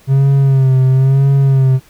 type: tone with vibrato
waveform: triangle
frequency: 134.2 Hz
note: C3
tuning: 44 cents sharp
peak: -5 dBFS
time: 0.07-1.8 s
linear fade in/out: 50 ms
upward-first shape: sine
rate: 1 Hz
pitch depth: 51 cents each way
effects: pink hiss -47 dBFS RMS until 1.89 s